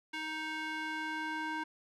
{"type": "tone with band-pass filter sweep", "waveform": "square", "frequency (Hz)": 313, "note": "D#4", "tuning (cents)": 10, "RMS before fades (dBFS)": -38, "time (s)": [0.13, 1.64], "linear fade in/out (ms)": 10, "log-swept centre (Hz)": [2200, 1300], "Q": 1.5, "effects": []}